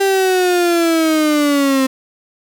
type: linear sweep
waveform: 35% pulse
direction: down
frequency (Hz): 394.3 to 261.6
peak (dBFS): -10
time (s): 0-1.87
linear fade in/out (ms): 10
effects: none